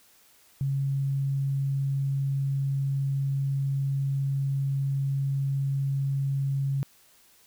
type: tone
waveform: sine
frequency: 137.5 Hz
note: C#3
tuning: 14 cents flat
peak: -24 dBFS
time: 0.61-6.83 s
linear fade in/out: 0 ms
effects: white hiss -59 dBFS RMS until 7.46 s